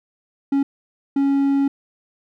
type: tone bursts at uneven times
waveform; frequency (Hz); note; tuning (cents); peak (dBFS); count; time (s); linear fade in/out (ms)
triangle; 277.2; C#4; 0; -13; 2; 0.52-0.63 / 1.16-1.68; 5
effects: none